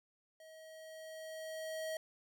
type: tone with level ramp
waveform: square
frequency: 636 Hz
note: D#5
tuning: 38 cents sharp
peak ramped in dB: -55 to -38 dBFS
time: 0.4-1.97 s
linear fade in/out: 2 ms
effects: none